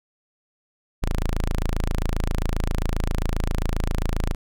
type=tone; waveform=sawtooth; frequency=27.5 Hz; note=A0; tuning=in tune; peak=-17 dBFS; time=1.02-4.35 s; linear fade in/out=10 ms; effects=none